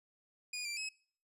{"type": "tone with pitch steps", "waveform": "20% pulse", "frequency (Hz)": [2456, 2358, 2564], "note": ["D#7", "D7", "E7"], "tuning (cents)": [-23, 6, -49], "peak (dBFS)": -33, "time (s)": [0.53, 0.89], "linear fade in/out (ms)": 5, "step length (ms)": 120, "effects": ["noise-tail reverb RT60 0.5 s tail -24 dB re dry", "resampled to 32000 Hz"]}